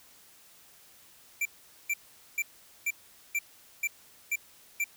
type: tone bursts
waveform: square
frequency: 2349 Hz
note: D7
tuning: in tune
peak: -27 dBFS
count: 8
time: 1.41-4.842 s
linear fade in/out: 5 ms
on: 44 ms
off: 440 ms
effects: white hiss -57 dBFS RMS until 4.96 s